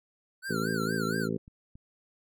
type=tone with vibrato; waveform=square; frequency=1466 Hz; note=F#6; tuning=16 cents flat; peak=-34 dBFS; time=0.42-1.29 s; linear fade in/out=50 ms; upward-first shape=sine; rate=4.3 Hz; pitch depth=150 cents each way
type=harmonic tone; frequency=55 Hz; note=A1; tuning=in tune; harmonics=2 / 3 / 4 / 5 / 6 / 7 / 8 / 9; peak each=-41 / -34 / -34 / -37 / -43 / -35 / -38 / -41 dBFS; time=0.49-1.38 s; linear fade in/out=20 ms
type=clicks; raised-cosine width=5 ms; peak=-37 dBFS; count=2; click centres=1.479 / 1.755 s
effects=none